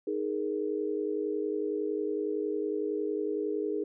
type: chord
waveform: sine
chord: D# suspended fourth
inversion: none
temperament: equal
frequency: 311.1 / 415.3 / 466.2 Hz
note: D#4 / G#4 / A#4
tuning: 0 / 0 / 0 cents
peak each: -34 / -31 / -36 dBFS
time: 0.07-3.84 s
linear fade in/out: 5 ms
effects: none